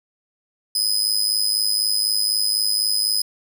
sawtooth tone with amplitude modulation, 5030 Hz, D#8, 18 cents sharp, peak -12 dBFS, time 0.75-3.22 s, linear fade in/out 5 ms, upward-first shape sine, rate 104 Hz, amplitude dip 80%, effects none

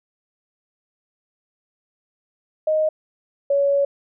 sine tone pair in turn, 622.3 / 561.7 Hz, D#5 / C#5, 0 / +23 cents, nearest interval major second, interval 177 cents, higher first, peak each -16 / -15 dBFS, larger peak second, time 2.67-2.89 / 3.5-3.85 s, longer second, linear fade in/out 5 ms, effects none

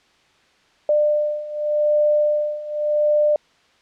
sine beating tone pair, 597 / 597.86 Hz, D5 / D5, +28 / +31 cents, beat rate 0.86 Hz, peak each -21 / -18 dBFS, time 0.89-3.36 s, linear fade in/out 2 ms, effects white hiss -57 dBFS RMS until 3.81 s + low-pass 4000 Hz 12 dB/octave

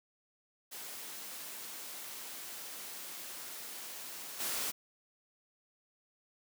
white noise with level steps, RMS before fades -45 / -36 dBFS, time 0.71-4.72 s, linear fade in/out 20 ms, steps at 4.39 s, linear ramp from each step 20 ms, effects high-pass 200 Hz 12 dB/octave

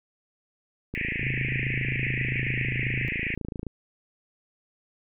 click train, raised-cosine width 3 ms, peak -20 dBFS, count 76, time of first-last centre 0.94-3.667 s, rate 27.5 Hz
white band-pass noise, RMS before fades -31 dBFS, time 0.95-3.35 s, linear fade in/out 0 ms, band 1800 to 2600 Hz, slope 96 dB/octave
sine tone with pitch glide, 129.8 to 126.25 Hz, C3 to B2, -13 to +39 cents, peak -29 dBFS, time 1.21-3.08 s, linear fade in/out 0 ms, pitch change -48 cents, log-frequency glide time 1.42-2.74 s
effects none

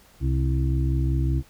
harmonic tone, 65.3 Hz, C2, 3 cents flat, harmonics 1 / 2 / 4 / 5, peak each -22 / -24 / -34 / -32 dBFS, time 0.2-1.43 s, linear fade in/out 50 ms, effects pink hiss -55 dBFS RMS until 1.49 s

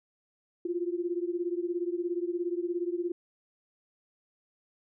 sine beating tone pair, 343.3 / 360.3 Hz, F4 / F#4, -30 / -46 cents, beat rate 17 Hz, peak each -31 / -33 dBFS, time 0.65-3.12 s, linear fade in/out 5 ms, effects none

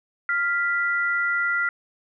sine tone pair together, 1398.6 / 1975 Hz, F6 / B6, +2 / 0 cents, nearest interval tritone, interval 598 cents, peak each -22 / -25 dBFS, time 0.29-1.69 s, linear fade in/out 2 ms, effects none

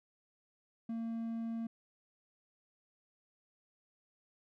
triangle tone, 228.3 Hz, A#3, 36 cents flat, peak -34 dBFS, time 0.89-1.67 s, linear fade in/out 5 ms, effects none

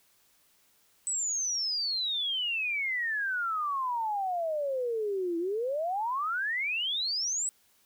sine exponential two-way sweep, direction down then up, 8070 to 329.6 to 8070 Hz, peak -28 dBFS, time 1.07-7.49 s, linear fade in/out 0 ms, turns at 5.38 s, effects white hiss -66 dBFS RMS until 7.85 s

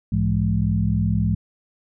sine tone cluster, 62 / 105.4 / 169.2 / 208.7 Hz, B1 / G#2 / E3 / G#3, +7 / +26 / +45 / +9 cents, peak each -26 / -21 / -23 / -24 dBFS, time 0.12-1.35 s, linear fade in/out 5 ms, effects none

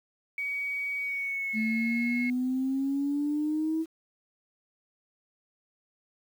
sine tone with pitch glide, 2258 to 2170 Hz, C#7 to C#7, +31 to -37 cents, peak -29 dBFS, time 0.38-2.3 s, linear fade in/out 2 ms, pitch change -68 cents, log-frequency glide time 0.99-1.66 s
sine exponential sweep, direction up, 217.5 to 324.7 Hz, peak -25 dBFS, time 1.53-3.86 s, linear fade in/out 50 ms
effects tanh soft clip ceiling -20 dBFS + 9-bit

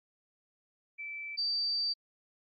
sine tone pair in turn, 2322 / 4644 Hz, D7 / D8, -20 / -20 cents, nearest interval octave, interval 1200 cents, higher second, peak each -38 / -29 dBFS, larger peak second, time 0.98-1.37 / 1.37-1.94 s, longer second, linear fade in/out 20 ms, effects Opus 48 kbps

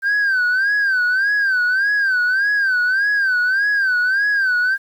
sine tone with vibrato, 1563 Hz, G6, 6 cents flat, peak -12 dBFS, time 0.02-4.78 s, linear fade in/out 50 ms, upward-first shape sine, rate 1.7 Hz, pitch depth 120 cents each way, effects tanh soft clip ceiling -13 dBFS + 8-bit

